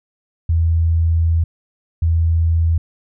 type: tone bursts at uneven times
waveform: sine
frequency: 82.5 Hz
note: E2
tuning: 2 cents sharp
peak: -12 dBFS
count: 2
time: 0.49-1.44 / 2.02-2.78 s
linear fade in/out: 5 ms
effects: none